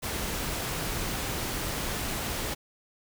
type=noise; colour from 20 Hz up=pink; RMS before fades=-32 dBFS; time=0.02-2.55 s; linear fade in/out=20 ms; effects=none